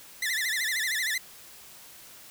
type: tone with vibrato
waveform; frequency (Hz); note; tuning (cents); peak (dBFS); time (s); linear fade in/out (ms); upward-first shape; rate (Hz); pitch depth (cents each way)
sawtooth; 1890; A#6; +23; -23; 0.22-1.18; 5; sine; 13; 170
effects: white hiss -49 dBFS RMS until 2.3 s